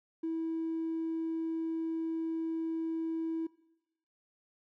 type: tone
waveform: triangle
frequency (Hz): 325.7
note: E4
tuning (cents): -21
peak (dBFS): -28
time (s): 0.23-3.47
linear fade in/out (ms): 10
effects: noise-tail reverb RT60 0.9 s tail -23 dB re dry + tanh soft clip ceiling -29 dBFS